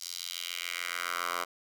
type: tone with high-pass filter sweep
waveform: 10% pulse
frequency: 87.1 Hz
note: F2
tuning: 4 cents flat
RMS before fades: -36 dBFS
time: 0-1.45 s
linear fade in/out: 20 ms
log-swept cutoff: 5200 to 920 Hz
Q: 2
effects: none